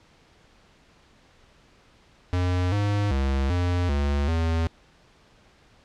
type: tone with pitch steps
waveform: square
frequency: 90.1 / 102.5 / 67.7 / 88.7 / 71.2 / 82 Hz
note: F#2 / G#2 / C#2 / F2 / C#2 / E2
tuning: -45 / -22 / -40 / +27 / +47 / -9 cents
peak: -22 dBFS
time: 2.33-4.67 s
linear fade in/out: 0 ms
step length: 390 ms
effects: pink hiss -57 dBFS RMS until 5.84 s + low-pass 5000 Hz 12 dB/octave